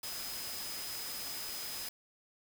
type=tone in noise; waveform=sine; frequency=5040 Hz; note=D#8; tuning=21 cents sharp; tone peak=-44 dBFS; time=0.03-1.89 s; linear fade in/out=5 ms; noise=white; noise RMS=-42 dBFS; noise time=0.03-1.89 s; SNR=-5 dB; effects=none